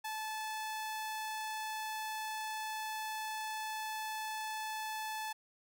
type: tone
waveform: sawtooth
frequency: 869 Hz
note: A5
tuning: 22 cents flat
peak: -34 dBFS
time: 0.04-5.33 s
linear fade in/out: 10 ms
effects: none